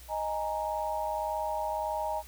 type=chord; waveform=sine; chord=D# suspended fourth; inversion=none; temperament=equal; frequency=622.3 / 830.6 / 932.3 Hz; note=D#5 / G#5 / A#5; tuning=0 / 0 / 0 cents; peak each=-34 dBFS; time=0.08-2.23 s; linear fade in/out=50 ms; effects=added 60 Hz sine -49 dBFS peak until 2.27 s + white hiss -53 dBFS RMS until 2.27 s